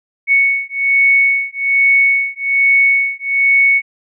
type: beating tone pair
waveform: sine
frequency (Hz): 2217 / 2218.2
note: C#7 / C#7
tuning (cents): 0 / +1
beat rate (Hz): 1.2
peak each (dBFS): -13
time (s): 0.27-3.82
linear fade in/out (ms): 50
effects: none